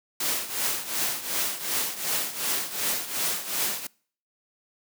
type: noise with tremolo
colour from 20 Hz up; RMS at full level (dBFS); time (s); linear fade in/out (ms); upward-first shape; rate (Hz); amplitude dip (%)
white; -25; 0.2-3.87; 5; triangle; 2.7; 80
effects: noise-tail reverb RT60 0.5 s tail -25 dB re dry + high-pass 150 Hz 12 dB/octave